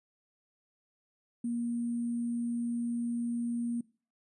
sine tone with sample-and-hold, 236.5 Hz, A#3, 25 cents sharp, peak -30 dBFS, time 1.44-3.81 s, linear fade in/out 5 ms, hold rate 8820 Hz, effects noise-tail reverb RT60 0.4 s tail -22 dB re dry + resampled to 24000 Hz

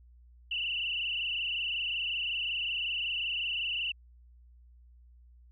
sine tone with frequency modulation, 2834 Hz, F7, 25 cents sharp, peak -30 dBFS, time 0.51-3.92 s, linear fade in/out 5 ms, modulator 25.4 Hz, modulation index 6.2, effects added 60 Hz sine -54 dBFS peak until 5.51 s

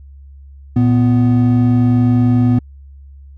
triangle tone pair together, 116.54 / 247.7 Hz, A#2 / B3, 0 / +5 cents, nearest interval octave + minor second, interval 1305 cents, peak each -10 dBFS, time 0.76-2.59 s, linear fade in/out 5 ms, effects added 69 Hz sine -35 dBFS peak until 3.37 s

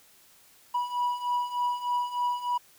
triangle beating tone pair, 974 / 977.3 Hz, B5 / B5, -24 / -18 cents, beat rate 3.3 Hz, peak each -30 / -26 dBFS, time 0.74-2.58 s, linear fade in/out 10 ms, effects white hiss -58 dBFS RMS until 2.78 s

